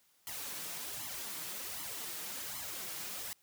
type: noise with flanger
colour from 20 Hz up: white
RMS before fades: -42 dBFS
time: 0.27-3.33 s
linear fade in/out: 0 ms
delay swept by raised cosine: 0.95 to 6.45 ms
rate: 1.3 Hz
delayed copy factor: +0.75
effects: white hiss -70 dBFS RMS until 3.42 s + high-pass 60 Hz 12 dB/octave